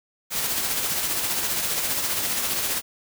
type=noise with tremolo; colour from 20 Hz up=white; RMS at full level=-24 dBFS; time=0.3-2.82 s; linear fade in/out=50 ms; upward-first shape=sine; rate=15 Hz; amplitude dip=35%; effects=none